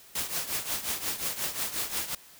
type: noise with tremolo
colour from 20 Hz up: white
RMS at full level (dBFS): -29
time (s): 0.15-2.15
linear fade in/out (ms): 5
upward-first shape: triangle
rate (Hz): 5.6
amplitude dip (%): 80
effects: white hiss -53 dBFS RMS until 2.39 s